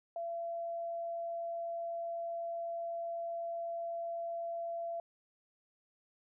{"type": "tone", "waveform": "sine", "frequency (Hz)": 677, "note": "E5", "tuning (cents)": 46, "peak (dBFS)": -36, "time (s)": [0.16, 5], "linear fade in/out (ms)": 2, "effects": []}